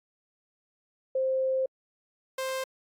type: tone pair in turn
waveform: sine / sawtooth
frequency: 525 / 525 Hz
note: C5 / C5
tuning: +6 / +6 cents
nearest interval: unison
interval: 0 cents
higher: neither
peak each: -24 / -26 dBFS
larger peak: first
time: 1.15-1.66 / 2.38-2.64 s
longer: first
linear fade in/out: 5 ms
effects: AAC 64 kbps